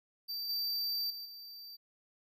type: tone with level steps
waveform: square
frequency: 4656 Hz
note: D8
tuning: 16 cents flat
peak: -37 / -33 / -42 / -47 dBFS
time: 0.28-1.77 s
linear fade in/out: 20 ms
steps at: 0.49 / 1.1 / 1.25 s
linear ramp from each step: 5 ms
effects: none